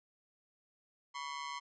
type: ring-modulated tone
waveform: sawtooth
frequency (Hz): 1046.5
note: C6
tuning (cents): 0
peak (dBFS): -33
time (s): 1.14-1.6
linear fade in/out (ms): 20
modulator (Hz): 72.8
effects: resampled to 16000 Hz